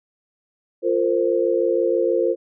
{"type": "chord", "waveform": "sine", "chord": "F suspended fourth", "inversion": "none", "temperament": "equal with one note detuned", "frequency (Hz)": [349.2, 457.1, 523.3], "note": ["F4", "Bb4", "C5"], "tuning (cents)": [0, -34, 0], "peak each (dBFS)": -21, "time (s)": [0.82, 2.36], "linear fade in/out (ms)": 50, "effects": []}